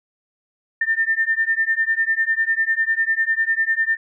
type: beating tone pair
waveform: sine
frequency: 1796 / 1806 Hz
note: A6 / A6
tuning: +35 / +45 cents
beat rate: 10 Hz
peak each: -20 dBFS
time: 0.81-3.97 s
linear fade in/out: 5 ms
effects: none